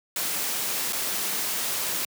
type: noise with dropouts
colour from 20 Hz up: white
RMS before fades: -28 dBFS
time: 0.16-2.05 s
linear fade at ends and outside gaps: 2 ms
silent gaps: 0.925-0.93 s
effects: high-pass 150 Hz 12 dB/octave